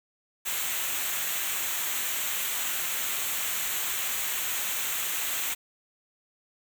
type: noise with comb filter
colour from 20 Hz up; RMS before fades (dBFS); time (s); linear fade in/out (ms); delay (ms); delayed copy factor
white; -30; 0.45-5.55; 20; 0.2; -0.65
effects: none